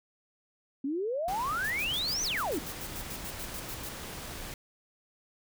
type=exponential two-way sweep; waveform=sine; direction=up then down; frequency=261.6 to 6272 to 261.6 Hz; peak=-29 dBFS; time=0.84-2.59 s; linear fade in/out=5 ms; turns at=2.23 s
type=noise; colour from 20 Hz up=pink; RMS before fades=-41 dBFS; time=1.28-4.54 s; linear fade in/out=2 ms
type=noise bursts; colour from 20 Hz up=blue; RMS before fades=-41 dBFS; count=16; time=1.64-3.892 s; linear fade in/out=5 ms; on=62 ms; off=84 ms
effects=none